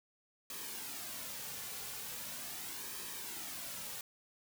white noise with flanger, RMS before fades -44 dBFS, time 0.5-4.01 s, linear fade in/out 2 ms, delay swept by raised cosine 1.4 to 3.2 ms, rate 0.4 Hz, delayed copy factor -0.55, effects none

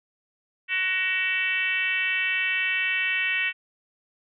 sine tone with frequency modulation, 2268 Hz, C#7, 39 cents sharp, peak -22 dBFS, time 0.68-3.53 s, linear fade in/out 50 ms, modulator 390 Hz, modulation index 1.6, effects none

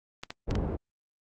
clicks, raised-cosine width 0.2 ms, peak -18 dBFS, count 4, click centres 0.235 / 0.305 / 0.51 / 0.554 s
pink low-pass noise, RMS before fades -30 dBFS, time 0.47-0.77 s, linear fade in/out 20 ms, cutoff 500 Hz, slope 12 dB/octave
effects Opus 32 kbps

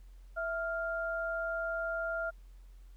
sine tone pair together, 659.2 / 1396.9 Hz, E5 / F6, 0 / 0 cents, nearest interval octave + minor second, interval 1300 cents, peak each -35 / -35 dBFS, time 0.36-2.31 s, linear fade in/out 20 ms, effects added 44 Hz sine -50 dBFS peak until 2.96 s + pink hiss -71 dBFS RMS until 2.96 s

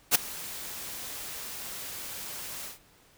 white noise with ADSR envelope, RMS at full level -18 dBFS, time 0.11-2.79 s, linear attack 41 ms, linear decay 10 ms, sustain -21 dB, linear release 140 ms, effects pink hiss -60 dBFS RMS until 3.17 s

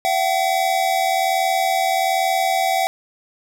square tone pair together, 678.8 / 760 Hz, F5 / F#5, -49 / +46 cents, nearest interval major second, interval 195 cents, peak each -22 / -19 dBFS, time 0.05-2.87 s, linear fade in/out 0 ms, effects none

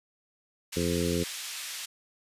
pink band-pass noise, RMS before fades -38 dBFS, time 0.72-1.86 s, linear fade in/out 10 ms, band 2500 to 11000 Hz, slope 12 dB/octave
harmonic tone, 86.1 Hz, F2, 24 cents flat, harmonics 1 / 2 / 3 / 4 / 5 / 6, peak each -34 / -31 / -33 / -33 / -32 / -36 dBFS, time 0.76-1.24 s, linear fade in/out 10 ms
effects resampled to 32000 Hz

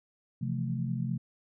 sine chord, F major seventh, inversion second, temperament equal, 130.81 / 164.81 / 174.61 / 220 Hz, C3 / E3 / F3 / A3, 0 / 0 / 0 / 0 cents, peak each -32 / -38 / -36 / -36 dBFS, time 0.41-1.18 s, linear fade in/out 10 ms, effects none

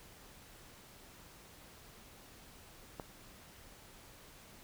click, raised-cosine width 1 ms, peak -27 dBFS, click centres 2.998 s, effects pink hiss -57 dBFS RMS until 4.63 s

